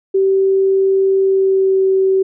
sine tone with pitch glide, 386.2 to 382.4 Hz, G4 to G4, -26 to -43 cents, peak -10 dBFS, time 0.14-2.23 s, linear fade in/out 10 ms, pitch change -17 cents, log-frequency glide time 1.19-1.84 s, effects none

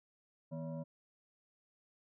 sine tone with frequency modulation, 160 Hz, D#3, 49 cents sharp, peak -39 dBFS, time 0.51-0.84 s, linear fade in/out 20 ms, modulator 405 Hz, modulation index 1, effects none

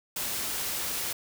white noise, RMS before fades -32 dBFS, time 0.16-1.13 s, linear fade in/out 5 ms, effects none

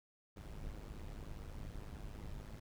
brown noise with amplitude modulation, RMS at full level -44 dBFS, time 0.36-2.6 s, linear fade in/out 10 ms, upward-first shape sine, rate 104 Hz, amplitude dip 75%, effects none

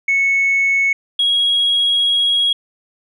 sine tone pair in turn, 2206 / 3305 Hz, C#7 / G#7, -9 / -9 cents, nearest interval perfect fifth, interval 700 cents, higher second, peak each -11 dBFS, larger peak neither, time 0.08-0.93 / 1.19-2.53 s, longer second, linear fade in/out 5 ms, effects tanh soft clip ceiling -9 dBFS

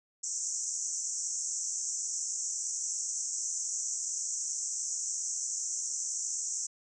pink band-pass noise, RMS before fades -35 dBFS, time 0.23-6.67 s, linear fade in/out 10 ms, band 5800 to 7900 Hz, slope 96 dB/octave, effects none

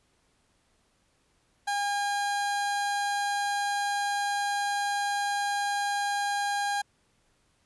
30% pulse tone, 811 Hz, G#5, 41 cents flat, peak -24 dBFS, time 1.67-6.82 s, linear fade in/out 10 ms, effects pink hiss -69 dBFS RMS until 7.65 s + resampled to 24000 Hz

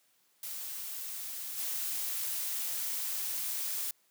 blue noise with level steps, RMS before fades -40 / -35 dBFS, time 0.43-3.91 s, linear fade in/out 2 ms, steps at 1.57 s, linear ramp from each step 20 ms, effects white hiss -70 dBFS RMS until 4.1 s + high-pass 150 Hz 12 dB/octave

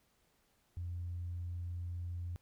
sine tone, 87.31 Hz, F2, in tune, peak -37 dBFS, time 0.77-2.36 s, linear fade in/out 0 ms, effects tanh soft clip ceiling -33 dBFS + pink hiss -74 dBFS RMS until 2.41 s

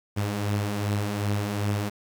sawtooth beating tone pair, 100.8 / 103.4 Hz, G2 / G#2, +49 / -7 cents, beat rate 2.6 Hz, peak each -28 / -22 dBFS, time 0.16-1.9 s, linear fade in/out 20 ms, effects 8-bit

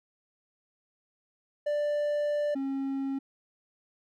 triangle tone pair in turn, 589 / 271.6 Hz, D5 / C#4, +5 / -35 cents, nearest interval octave + minor second, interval 1340 cents, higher first, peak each -24 / -27 dBFS, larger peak first, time 1.66-2.55 / 2.55-3.19 s, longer first, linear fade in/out 10 ms, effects none

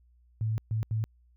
sine tone bursts at uneven times, 110 Hz, A2, in tune, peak -26 dBFS, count 3, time 0.41-0.58 / 0.71-0.83 / 0.91-1.04 s, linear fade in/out 0 ms, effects added 60 Hz sine -59 dBFS peak until 1.36 s

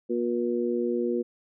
harmonic tone, 119.7 Hz, A#2, 46 cents sharp, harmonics 2 / 3 / 4, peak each -29 / -27 / -30 dBFS, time 0.09-1.23 s, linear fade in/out 20 ms, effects none

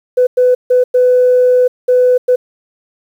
sine tone bursts at uneven times, 500 Hz, B4, 21 cents sharp, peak -5 dBFS, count 6, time 0.17-0.27 / 0.37-0.55 / 0.7-0.84 / 0.94-1.68 / 1.88-2.18 / 2.28-2.36 s, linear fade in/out 10 ms, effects tanh soft clip ceiling -2 dBFS + 7-bit

